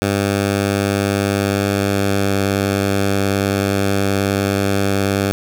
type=tone with pitch glide; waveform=10% pulse; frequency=100 to 98.85 Hz; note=G2 to G2; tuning=+35 to +15 cents; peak=-7 dBFS; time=0.02-5.32 s; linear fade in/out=0 ms; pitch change=-20 cents; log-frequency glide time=1.37-2.32 s; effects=none